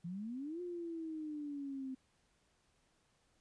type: exponential two-way sweep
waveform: sine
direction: up then down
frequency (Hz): 164.81 to 358.3 to 259.3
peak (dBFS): -40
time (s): 0.04-1.95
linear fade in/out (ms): 10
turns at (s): 0.61
effects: pink hiss -75 dBFS RMS until 3.4 s + resampled to 22050 Hz